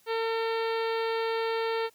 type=harmonic tone with a mistuned harmonic; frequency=452.6 Hz; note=A4; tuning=49 cents sharp; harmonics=1 / 2 / 3 / 4 / 5 / 6 / 7 / 8 / 9 / 10; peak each=-28 / -34 / -38 / -40 / -42 / -44 / -45 / -46 / -47 / -48 dBFS; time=0.06-1.9 s; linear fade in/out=50 ms; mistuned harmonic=8; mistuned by=+18 cents; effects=white hiss -63 dBFS RMS until 1.94 s